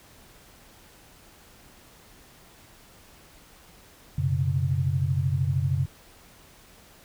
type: chord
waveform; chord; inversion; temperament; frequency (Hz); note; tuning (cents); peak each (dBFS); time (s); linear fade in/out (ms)
sine; F# suspended fourth; none; equal with one note detuned; 92.5 / 125.7 / 138.59; F#2 / B2 / C#3; 0 / +31 / 0; -27 / -28 / -25; 4.18-5.86; 5
effects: pink hiss -53 dBFS RMS until 7.04 s